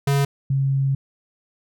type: tone pair in turn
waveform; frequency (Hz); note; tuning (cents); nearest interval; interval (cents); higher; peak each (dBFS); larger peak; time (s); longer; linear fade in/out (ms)
square / sine; 140 / 136.17; C#3 / C#3; +18 / -31; unison; 49; first; -17; neither; 0.07-0.25 / 0.5-0.95; second; 5
effects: none